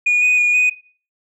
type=tone with pitch steps; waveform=sine; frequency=2449 / 2485 / 2445 / 2487 Hz; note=D#7 / D#7 / D#7 / D#7; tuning=-28 / -3 / -31 / -1 cents; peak=-9 dBFS; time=0.06-0.7 s; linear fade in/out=10 ms; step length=160 ms; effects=noise-tail reverb RT60 0.4 s tail -17 dB re dry + tanh soft clip ceiling -10 dBFS